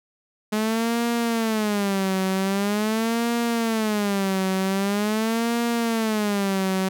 sawtooth tone with vibrato, 211.1 Hz, G#3, 29 cents sharp, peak -17 dBFS, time 0.52-6.89 s, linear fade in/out 10 ms, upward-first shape sine, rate 0.44 Hz, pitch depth 190 cents each way, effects none

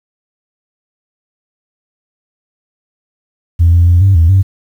sine tone with pitch steps, 84.6 / 86.1 / 87.2 / 97.3 / 82.3 / 95.9 Hz, E2 / F2 / F2 / G2 / E2 / G2, +45 / -24 / -2 / -12 / -2 / -37 cents, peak -3 dBFS, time 3.59-4.43 s, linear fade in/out 20 ms, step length 140 ms, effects tanh soft clip ceiling -1 dBFS + 7-bit

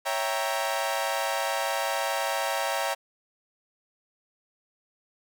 sawtooth chord, C# diminished seventh, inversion none, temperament equal, 554.4 / 659.3 / 784 / 932.3 Hz, C#5 / E5 / G5 / Bb5, 0 / 0 / 0 / 0 cents, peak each -28 dBFS, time 0.05-2.95 s, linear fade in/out 20 ms, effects none

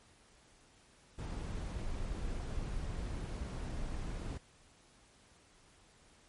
brown noise, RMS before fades -39 dBFS, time 1.18-4.38 s, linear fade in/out 10 ms, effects pink hiss -64 dBFS RMS until 6.28 s + MP3 48 kbps

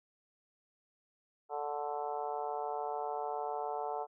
harmonic tone with a mistuned harmonic, 146.83 Hz, D3, in tune, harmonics 3 / 4 / 5 / 6 / 7 / 8 / 9, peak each -41 / -44 / -38 / -41 / -48 / -53 / -50 dBFS, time 1.49-4.07 s, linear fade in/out 50 ms, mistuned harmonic 8, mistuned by -76 cents, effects none

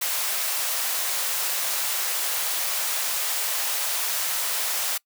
white high-pass noise, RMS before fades -26 dBFS, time 0.01-4.98 s, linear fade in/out 10 ms, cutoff 520 Hz, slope 24 dB/octave, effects noise-tail reverb RT60 0.1 s tail -24 dB re dry

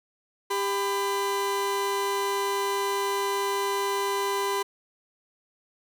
40% pulse tone pair together, 397.2 / 1001 Hz, G4 / B5, +23 / +23 cents, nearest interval octave + major third, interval 1600 cents, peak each -27 dBFS, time 0.5-4.63 s, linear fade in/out 10 ms, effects none

